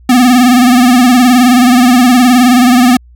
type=tone with vibrato; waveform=square; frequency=248.3 Hz; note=B3; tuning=9 cents sharp; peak=-4 dBFS; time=0.09-2.97 s; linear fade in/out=5 ms; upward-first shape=sine; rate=19 Hz; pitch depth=75 cents each way; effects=added 60 Hz sine -36 dBFS peak until 3.15 s